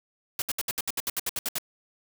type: noise bursts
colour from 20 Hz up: white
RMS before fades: -29 dBFS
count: 13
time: 0.39-1.584 s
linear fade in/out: 2 ms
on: 30 ms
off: 67 ms
effects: none